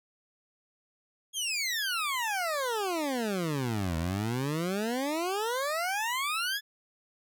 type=exponential two-way sweep; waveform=20% pulse; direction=down then up; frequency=3340 to 79.4 to 1740 Hz; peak=-24 dBFS; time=1.33-6.61 s; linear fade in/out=50 ms; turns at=3.97 s; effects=none